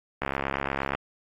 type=click train; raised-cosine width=0.5 ms; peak=-12 dBFS; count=51; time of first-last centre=0.22-0.95 s; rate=68.5 Hz; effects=AAC 64 kbps